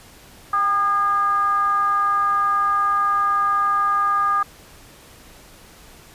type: tone with frequency modulation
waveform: sine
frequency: 1217 Hz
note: D#6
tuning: 39 cents flat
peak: -16 dBFS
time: 0.53-4.43 s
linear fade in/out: 5 ms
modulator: 423 Hz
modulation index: 0.44
effects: pink hiss -46 dBFS RMS until 6.14 s + resampled to 32000 Hz